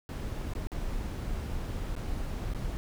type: noise with dropouts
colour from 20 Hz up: brown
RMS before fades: -34 dBFS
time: 0.09-2.77 s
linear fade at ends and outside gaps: 0 ms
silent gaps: 0.536-0.551 / 0.671-0.718 / 1.953-1.964 / 2.536-2.547 s
effects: none